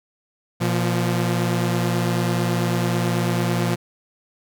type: tone pair together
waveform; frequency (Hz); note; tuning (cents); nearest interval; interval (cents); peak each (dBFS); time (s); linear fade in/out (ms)
sawtooth; 118.9 / 173.8; A#2 / F3; +35 / -8; perfect fifth; 657; -18; 0.6-3.76; 20
effects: none

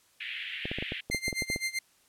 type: band-pass noise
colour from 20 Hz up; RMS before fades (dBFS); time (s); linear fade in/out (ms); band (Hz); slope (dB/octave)
white; -38; 0.2-1.01; 10; 1800 to 3200; 48
type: clicks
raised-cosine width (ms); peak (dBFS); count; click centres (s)
2; -21; 12; 0.655 / 0.715 / 0.786 / 0.825 / 0.921 / 1.1 / 1.147 / 1.281 / 1.328 / 1.422 / 1.501 / 1.561
type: tone with tremolo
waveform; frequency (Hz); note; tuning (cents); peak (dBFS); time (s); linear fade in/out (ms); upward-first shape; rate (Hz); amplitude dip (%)
sawtooth; 2093; C7; 0; -24; 1.11-1.79; 5; sine; 7.8; 90
effects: white hiss -65 dBFS RMS until 2.08 s + low-pass 12000 Hz 12 dB/octave

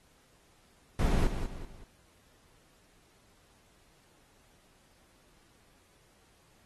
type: noise with echo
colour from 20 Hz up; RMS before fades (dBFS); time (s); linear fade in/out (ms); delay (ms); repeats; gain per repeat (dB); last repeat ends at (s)
brown; -26; 0.99-1.27; 2; 190; 3; -8; 1.84
effects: pink hiss -65 dBFS RMS until 6.65 s + AAC 32 kbps

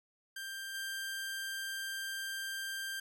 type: tone with level steps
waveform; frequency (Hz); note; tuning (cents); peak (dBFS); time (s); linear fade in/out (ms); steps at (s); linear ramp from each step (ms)
sawtooth; 1582; G6; +15; -37 / -34; 0.36-3; 5; 0.74; 10
effects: none

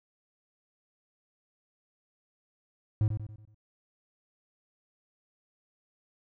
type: tone with echo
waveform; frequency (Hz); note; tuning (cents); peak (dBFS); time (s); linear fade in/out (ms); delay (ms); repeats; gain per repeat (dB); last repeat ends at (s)
triangle; 107.2; A2; -45; -20; 3.01-3.08; 0; 93; 5; -7; 3.545
effects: none

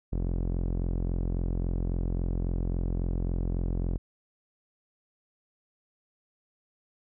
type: tone with low-pass filter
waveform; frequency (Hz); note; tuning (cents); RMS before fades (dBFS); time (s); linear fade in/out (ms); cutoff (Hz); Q
sawtooth; 43.65; F1; 0; -29; 0.12-3.98; 10; 400; 0.82
effects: none

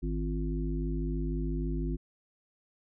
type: harmonic tone with a mistuned harmonic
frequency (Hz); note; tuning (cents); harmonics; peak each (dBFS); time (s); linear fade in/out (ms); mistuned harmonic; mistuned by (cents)
51.91; G#1; 0; 1 / 3 / 5 / 7; -31 / -36 / -37 / -39; 0.02-1.97; 20; 7; -86
effects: none

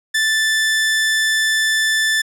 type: tone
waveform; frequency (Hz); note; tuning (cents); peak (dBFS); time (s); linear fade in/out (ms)
sawtooth; 1760; A6; 0; -11; 0.14-2.22; 10
effects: low-pass 11000 Hz 12 dB/octave

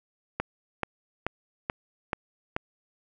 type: click train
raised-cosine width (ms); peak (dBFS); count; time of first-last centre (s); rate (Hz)
0.5; -12; 6; 0.4-2.565; 2.31
effects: none

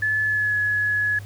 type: tone with pitch glide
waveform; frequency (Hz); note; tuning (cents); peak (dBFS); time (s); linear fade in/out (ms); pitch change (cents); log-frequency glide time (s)
sine; 1727 to 1693.4; A6 to G#6; -33 to +33; -19; 0.02-1.19; 5; -34; 0.23-0.54
effects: added 101 Hz sine -35 dBFS peak until 1.25 s + pink hiss -48 dBFS RMS until 1.25 s

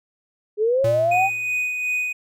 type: linear sweep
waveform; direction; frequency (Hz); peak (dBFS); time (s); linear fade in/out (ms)
sine; up; 409 to 797; -16; 0.57-1.3; 50
type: tone with exponential decay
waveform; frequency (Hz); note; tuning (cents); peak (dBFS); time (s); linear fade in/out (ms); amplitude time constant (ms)
square; 115.9; A#2; -10; -23; 0.84-1.67; 5; 180
type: tone with tremolo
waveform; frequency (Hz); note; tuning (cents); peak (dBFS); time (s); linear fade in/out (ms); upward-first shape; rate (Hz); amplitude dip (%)
triangle; 2489; D#7; 0; -18; 1.11-2.13; 10; sine; 2.7; 40
effects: none

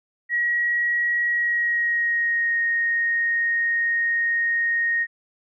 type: tone with pitch glide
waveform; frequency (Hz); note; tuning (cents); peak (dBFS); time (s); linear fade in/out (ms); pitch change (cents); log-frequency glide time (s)
sine; 1909 to 1862.2; A#6 to A#6; +41 to -2; -19; 0.29-5.07; 50; -43; 1.25-2.59
effects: none

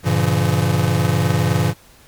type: chord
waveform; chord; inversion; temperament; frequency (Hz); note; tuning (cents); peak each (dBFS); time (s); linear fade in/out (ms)
square; G diminished seventh; none; just; 98 / 117.6 / 141.12 / 169.34; G2 / Bb2 / Db3 / Fb3; 0 / +16 / +31 / +47; -21; 0.03-1.74; 50
effects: pink hiss -48 dBFS RMS until 2.07 s + MP3 96 kbps

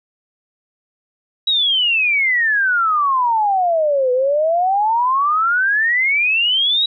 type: exponential two-way sweep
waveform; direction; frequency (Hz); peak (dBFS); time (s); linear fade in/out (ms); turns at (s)
sine; down then up; 3890 to 493.9 to 3890; -13; 1.47-6.86; 5; 4.12
effects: none

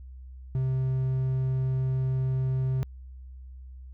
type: tone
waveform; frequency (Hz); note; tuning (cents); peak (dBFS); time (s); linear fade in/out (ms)
triangle; 130.81; C3; 0; -22; 0.55-2.83; 0
effects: added 64 Hz sine -41 dBFS peak until 3.93 s

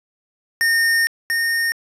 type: tone pair in turn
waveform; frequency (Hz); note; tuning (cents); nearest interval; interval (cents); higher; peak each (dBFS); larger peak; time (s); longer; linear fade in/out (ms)
square; 1830 / 1837; A#6 / A#6; -32 / -26; unison; 6; second; -15 / -18; first; 0.61-1.07 / 1.3-1.72; first; 0
effects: resampled to 32000 Hz + 9-bit

